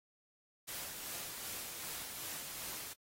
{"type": "noise with tremolo", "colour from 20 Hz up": "white", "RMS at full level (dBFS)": -43, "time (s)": [0.67, 2.94], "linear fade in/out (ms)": 20, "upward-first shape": "sine", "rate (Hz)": 2.6, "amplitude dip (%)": 30, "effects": ["AAC 48 kbps"]}